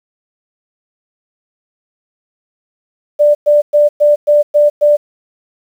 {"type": "tone bursts", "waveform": "sine", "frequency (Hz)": 590, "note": "D5", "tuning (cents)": 8, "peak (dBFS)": -5, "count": 7, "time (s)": [3.19, 4.97], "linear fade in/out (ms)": 20, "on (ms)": 160, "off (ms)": 110, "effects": ["7-bit"]}